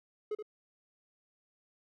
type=tone with echo; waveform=triangle; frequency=424.3 Hz; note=G#4; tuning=37 cents sharp; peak=-30 dBFS; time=0.31-0.35 s; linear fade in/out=5 ms; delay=76 ms; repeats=1; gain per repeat=-7 dB; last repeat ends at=0.426 s; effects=none